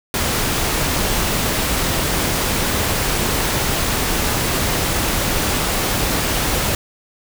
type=noise; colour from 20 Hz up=pink; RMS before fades=-19 dBFS; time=0.14-6.75 s; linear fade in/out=2 ms; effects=none